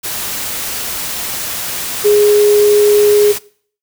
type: tone in noise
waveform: sine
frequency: 415.3 Hz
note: G#4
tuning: in tune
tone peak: -6 dBFS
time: 2.04-3.33 s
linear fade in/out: 20 ms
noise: white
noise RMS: -21 dBFS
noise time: 0.03-3.39 s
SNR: +12 dB
effects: noise-tail reverb RT60 0.5 s tail -21 dB re dry